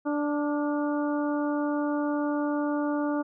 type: harmonic tone with a mistuned harmonic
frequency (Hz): 293.7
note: D4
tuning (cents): 0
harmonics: 1 / 2 / 3 / 4 / 5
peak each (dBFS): -26 / -32 / -36 / -38 / -40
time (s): 0.05-3.23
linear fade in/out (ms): 20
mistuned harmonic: 5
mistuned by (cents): -38
effects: none